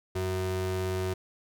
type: ring-modulated tone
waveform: square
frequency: 140.2 Hz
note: C#3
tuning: 20 cents sharp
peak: -26 dBFS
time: 0.15-1.14 s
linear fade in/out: 10 ms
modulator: 232 Hz
effects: none